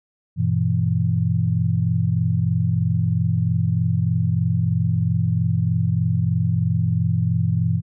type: chord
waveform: sine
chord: E minor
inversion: first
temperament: equal with one note detuned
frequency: 98 / 121.14 / 164.81 Hz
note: G2 / B2 / E3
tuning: 0 / -33 / 0 cents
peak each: -22 / -21 / -21 dBFS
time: 0.36-7.82 s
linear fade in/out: 50 ms
effects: none